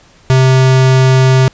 square tone, 130.81 Hz, C3, in tune, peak -6 dBFS, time 0.3-1.48 s, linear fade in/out 0 ms, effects pink hiss -45 dBFS RMS until 1.53 s + resampled to 16000 Hz

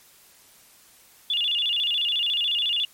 sine tone with vibrato, 3136 Hz, G7, in tune, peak -21 dBFS, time 1.3-2.85 s, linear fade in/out 2 ms, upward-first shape square, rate 14 Hz, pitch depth 170 cents each way, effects white hiss -54 dBFS RMS until 2.93 s + MP3 64 kbps

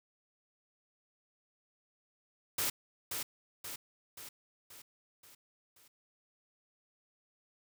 white noise with echo, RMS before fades -33 dBFS, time 2.58-2.7 s, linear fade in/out 5 ms, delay 530 ms, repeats 6, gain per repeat -5 dB, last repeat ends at 5.88 s, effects none

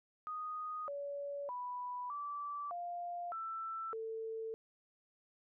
sine tone with pitch steps, 1242 / 568 / 987 / 1161 / 700 / 1330 / 446.5 Hz, D#6 / C#5 / B5 / D6 / F5 / E6 / A4, -3 / +42 / -1 / -20 / +4 / +15 / +25 cents, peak -39 dBFS, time 0.27-4.54 s, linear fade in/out 0 ms, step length 610 ms, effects none

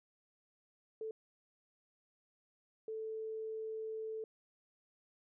sine tone bursts at uneven times, 440.1 Hz, A4, in tune, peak -39 dBFS, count 2, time 1.01-1.11 / 2.88-4.24 s, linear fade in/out 2 ms, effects none

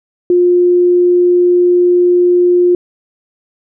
sine tone, 354.8 Hz, F4, 27 cents sharp, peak -6 dBFS, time 0.3-2.75 s, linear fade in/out 2 ms, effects none

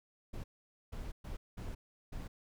brown noise bursts at uneven times, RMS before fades -42 dBFS, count 5, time 0.33-0.44 / 0.92-1.12 / 1.24-1.37 / 1.57-1.75 / 2.12-2.28 s, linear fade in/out 10 ms, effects none

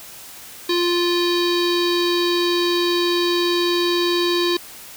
square tone with low-pass filter, 349.2 Hz, F4, in tune, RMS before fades -19 dBFS, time 0.69-4.57 s, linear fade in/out 5 ms, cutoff 4200 Hz, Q 8.2, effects white hiss -39 dBFS RMS until 4.96 s

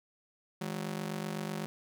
sawtooth ring-modulated tone, 185 Hz, F#3, in tune, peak -28 dBFS, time 0.61-1.66 s, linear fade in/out 0 ms, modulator 24 Hz, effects none

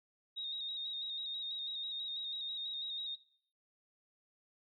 sine tone with vibrato, 3748 Hz, A#7, 9 cents sharp, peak -38 dBFS, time 0.36-3.16 s, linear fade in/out 20 ms, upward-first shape square, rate 6.1 Hz, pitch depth 32 cents each way, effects noise-tail reverb RT60 0.6 s tail -20 dB re dry

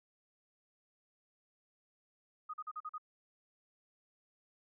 sine tone bursts, 1244.5 Hz, D#6, in tune, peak -39 dBFS, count 6, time 2.49-2.982 s, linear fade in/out 10 ms, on 47 ms, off 42 ms, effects none

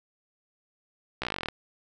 slowing click train, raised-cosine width 0.3 ms, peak -14 dBFS, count 14, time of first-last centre 1.22-1.486 s, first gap 15 ms, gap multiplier 1.05, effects none

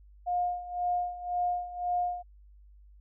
sine tone with tremolo, 712 Hz, F5, 33 cents sharp, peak -25 dBFS, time 0.26-2.23 s, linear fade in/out 20 ms, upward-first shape sine, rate 1.9 Hz, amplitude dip 80%, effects added 50 Hz sine -52 dBFS peak until 3 s

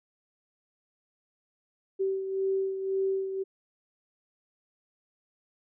sine beating tone pair, 385.2 / 387.1 Hz, G4 / G4, -30 / -22 cents, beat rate 1.9 Hz, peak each -27 / -35 dBFS, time 1.99-3.44 s, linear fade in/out 20 ms, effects none

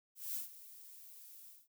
violet noise with ADSR envelope, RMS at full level -39 dBFS, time 0.15-1.68 s, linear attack 200 ms, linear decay 130 ms, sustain -16 dB, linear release 210 ms, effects none

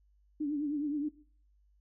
sine tone with vibrato, 293.4 Hz, D4, 2 cents flat, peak -30 dBFS, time 0.4-1.09 s, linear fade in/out 10 ms, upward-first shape triangle, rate 9.6 Hz, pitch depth 90 cents each way, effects noise-tail reverb RT60 0.5 s tail -19 dB re dry + added 50 Hz sine -64 dBFS peak until 1.8 s

